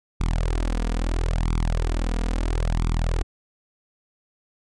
sawtooth tone with flanger, 41 Hz, E1, 9 cents flat, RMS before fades -23 dBFS, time 0.2-3.23 s, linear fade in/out 10 ms, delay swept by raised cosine 0.84 to 4.24 ms, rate 0.75 Hz, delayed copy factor +0.85, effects resampled to 22050 Hz

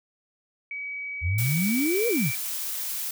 sine tone with pitch glide, 2273 to 2327 Hz, C#7 to D7, +43 to -17 cents, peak -31 dBFS, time 0.71-2.35 s, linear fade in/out 2 ms, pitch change +40 cents, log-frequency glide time 1.58-2.07 s
sine exponential two-way sweep, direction up then down, 76.2 to 493.9 to 109 Hz, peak -22 dBFS, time 1.21-2.32 s, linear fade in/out 50 ms, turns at 2.08 s
blue noise, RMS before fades -31 dBFS, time 1.38-3.11 s, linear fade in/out 5 ms
effects none

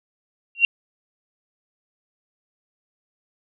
sine tone with exponential growth, 2753 Hz, F7, 25 cents flat, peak -7 dBFS, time 0.55-0.65 s, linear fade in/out 1 ms, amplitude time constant 20 ms, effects none

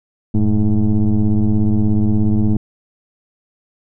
sine tone with frequency modulation, 111.4 Hz, A2, 22 cents sharp, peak -9 dBFS, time 0.34-2.57 s, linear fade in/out 5 ms, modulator 103 Hz, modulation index 1.6, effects tanh soft clip ceiling -9 dBFS

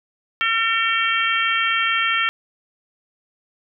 harmonic tone, 453.2 Hz, A#4, 49 cents flat, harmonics 3 / 4 / 5 / 6 / 7, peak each -22 / -23 / -24 / -25 / -25 dBFS, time 0.41-2.29 s, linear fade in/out 0 ms, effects none

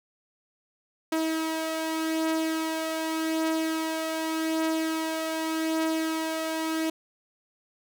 sawtooth beating tone pair, 320.3 / 321.15 Hz, E4 / E4, -50 / -45 cents, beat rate 0.85 Hz, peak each -23 / -30 dBFS, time 1.12-6.9 s, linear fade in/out 5 ms, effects none

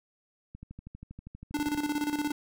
click train, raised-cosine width 5 ms, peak -31 dBFS, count 16, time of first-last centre 0.55-1.75 s, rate 12.5 Hz
square tone with tremolo, 295.1 Hz, D4, 8 cents sharp, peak -27 dBFS, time 1.54-2.32 s, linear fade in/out 5 ms, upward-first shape square, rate 17 Hz, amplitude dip 65%
effects none

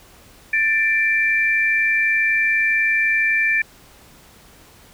sine tone pair together, 1774 / 2351 Hz, A6 / D7, +14 / +1 cents, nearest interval perfect fourth, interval 487 cents, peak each -18 dBFS, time 0.53-3.62 s, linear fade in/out 5 ms, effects pink hiss -48 dBFS RMS until 4.93 s

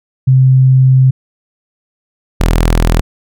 sine / sawtooth tone pair in turn, 130.81 / 41.2 Hz, C3 / E1, 0 / 0 cents, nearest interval octave + minor sixth, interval 2000 cents, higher first, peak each -4 dBFS, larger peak neither, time 0.27-1.11 / 2.4-3.01 s, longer first, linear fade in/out 10 ms, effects none

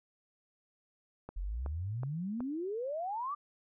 click train, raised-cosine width 1 ms, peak -29 dBFS, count 4, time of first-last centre 1.29-2.405 s, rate 2.69 Hz
sine exponential sweep, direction up, 41.51 to 1210 Hz, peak -34 dBFS, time 1.36-3.35 s, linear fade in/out 10 ms
effects none

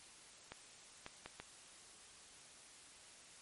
clicks, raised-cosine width 0.3 ms, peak -30 dBFS, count 4, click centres 0.52 / 1.064 / 1.26 / 1.4 s, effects white hiss -59 dBFS RMS until 3.41 s + MP3 48 kbps

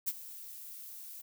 violet noise with ADSR envelope, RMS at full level -31 dBFS, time 0.06-1.22 s, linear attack 21 ms, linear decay 40 ms, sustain -16 dB, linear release 11 ms, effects none

